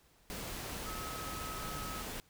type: tone in noise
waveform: sine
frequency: 1282 Hz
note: E6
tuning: 49 cents flat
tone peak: -44 dBFS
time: 0.86-2.02 s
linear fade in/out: 0 ms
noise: pink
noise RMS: -42 dBFS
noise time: 0.3-2.2 s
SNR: -5 dB
effects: pink hiss -67 dBFS RMS until 2.29 s